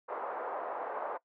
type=band-pass noise; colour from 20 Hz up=pink; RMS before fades=-38 dBFS; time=0.08-1.18 s; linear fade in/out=20 ms; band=510 to 1200 Hz; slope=24 dB/octave; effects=noise-tail reverb RT60 0.1 s tail -20 dB re dry